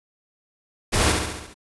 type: noise with echo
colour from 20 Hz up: pink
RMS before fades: -20 dBFS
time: 0.92-1.13 s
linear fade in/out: 20 ms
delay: 69 ms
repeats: 6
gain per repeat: -4 dB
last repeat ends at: 1.544 s
effects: resampled to 24000 Hz